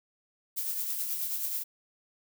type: noise with tremolo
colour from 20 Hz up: violet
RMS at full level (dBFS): -31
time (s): 0.56-1.64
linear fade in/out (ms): 20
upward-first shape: triangle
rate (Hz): 9.3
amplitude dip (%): 45
effects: none